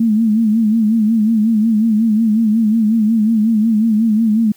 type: tone with vibrato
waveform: sine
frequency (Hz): 220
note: A3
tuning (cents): 0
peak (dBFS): -10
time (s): 0-4.52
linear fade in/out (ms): 5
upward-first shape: sine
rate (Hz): 5.5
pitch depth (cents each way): 83
effects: white hiss -50 dBFS RMS until 4.56 s